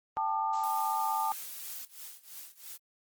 sine chord, G suspended second, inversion none, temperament equal with one note detuned, 784 / 880 / 1204.2 Hz, G5 / A5 / D6, 0 / 0 / +43 cents, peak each -35 / -30 / -34 dBFS, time 0.17-1.32 s, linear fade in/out 0 ms
blue noise, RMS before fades -43 dBFS, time 0.53-1.85 s, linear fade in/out 2 ms
blue noise with tremolo, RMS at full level -43 dBFS, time 1.3-2.78 s, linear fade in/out 20 ms, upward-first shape triangle, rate 3 Hz, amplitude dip 95%
effects Opus 24 kbps

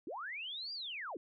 sine linear two-way sweep, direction up then down, 261.6 to 4864 to 261.6 Hz, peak -40 dBFS, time 0.07-1.17 s, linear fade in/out 2 ms, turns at 0.73 s, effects none

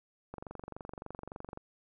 click train, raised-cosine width 1 ms, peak -28 dBFS, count 30, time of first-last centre 0.34-1.574 s, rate 23.5 Hz, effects none

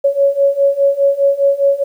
sine beating tone pair, 554.4 / 559.3 Hz, C#5 / C#5, 0 / +15 cents, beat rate 4.9 Hz, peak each -14 / -12 dBFS, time 0.04-1.84 s, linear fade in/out 10 ms, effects 8-bit

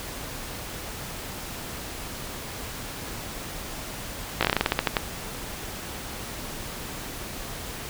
slowing click train, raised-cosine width 0.3 ms, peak -4 dBFS, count 13, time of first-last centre 4.41-4.968 s, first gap 17 ms, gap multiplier 1.17, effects pink hiss -36 dBFS RMS until 7.89 s

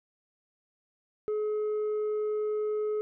sine tone with tanh clipping, 424.9 Hz, G#4, 40 cents sharp, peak -28 dBFS, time 1.28-3.01 s, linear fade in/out 0 ms, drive 3 dB, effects none

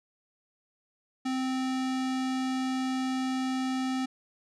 square tone with low-pass filter, 260.1 Hz, C4, 10 cents flat, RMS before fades -30 dBFS, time 1.25-4.06 s, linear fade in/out 10 ms, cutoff 6800 Hz, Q 0.86, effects none

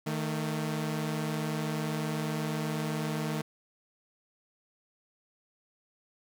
sawtooth tone pair together, 155.56 / 223.4 Hz, D#3 / A3, 0 / +27 cents, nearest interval tritone, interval 627 cents, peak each -28 / -31 dBFS, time 0.06-3.42 s, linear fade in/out 10 ms, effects none

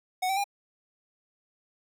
square tone with pitch steps, 740 / 771.9 / 805.1 Hz, F#5 / G5 / G5, 0 / -27 / +46 cents, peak -26 dBFS, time 0.22-0.442 s, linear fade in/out 10 ms, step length 74 ms, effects none

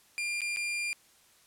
40% pulse tone with dropouts, 2400 Hz, D7, 37 cents sharp, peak -30 dBFS, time 0.18-0.93 s, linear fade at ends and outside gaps 0 ms, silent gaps 0.407-0.417 / 0.562-0.57 s, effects white hiss -62 dBFS RMS until 1.46 s + low-pass 12000 Hz 12 dB/octave

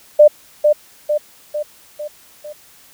sine tone with echo, 597 Hz, D5, 28 cents sharp, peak -3 dBFS, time 0.19-0.28 s, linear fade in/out 10 ms, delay 450 ms, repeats 5, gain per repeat -5 dB, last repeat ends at 2.53 s, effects white hiss -47 dBFS RMS until 2.93 s

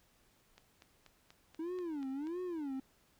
click train, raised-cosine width 0.2 ms, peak -38 dBFS, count 8, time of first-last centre 0.58-2.271 s, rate 4.14 Hz
triangle tone with vibrato, 311.1 Hz, D#4, in tune, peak -35 dBFS, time 1.59-2.8 s, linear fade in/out 5 ms, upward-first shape sine, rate 1.5 Hz, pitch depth 280 cents each way
effects pink hiss -70 dBFS RMS until 3.19 s

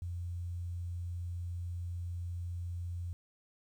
sine tone with quantisation, 87.31 Hz, F2, in tune, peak -36 dBFS, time 0.02-3.13 s, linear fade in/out 0 ms, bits 11, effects none

